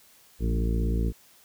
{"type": "harmonic tone with a mistuned harmonic", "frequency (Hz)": 56.3, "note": "A1", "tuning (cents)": 40, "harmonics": [1, 2, 3, 4, 5, 6, 7, 8], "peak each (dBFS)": [-24, -32, -33, -35, -39, -38, -42, -39], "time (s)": [0.39, 1.13], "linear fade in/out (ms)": 50, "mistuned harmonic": 3, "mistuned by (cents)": 32, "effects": ["white hiss -57 dBFS RMS until 1.44 s"]}